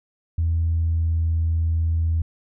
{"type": "tone with pitch glide", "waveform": "sine", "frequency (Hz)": [82.6, 81.93], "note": ["E2", "E2"], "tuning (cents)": [4, -10], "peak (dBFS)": -17, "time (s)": [0.38, 2.22], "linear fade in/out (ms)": 5, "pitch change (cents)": -14, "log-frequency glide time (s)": [0.65, 1.21], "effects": ["tanh soft clip ceiling -14 dBFS"]}